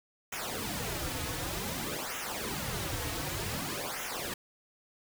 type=noise with flanger; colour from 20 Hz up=pink; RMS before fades=-36 dBFS; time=0.32-4.34 s; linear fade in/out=5 ms; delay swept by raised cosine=0.22 to 5.12 ms; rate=0.54 Hz; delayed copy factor=-0.85; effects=none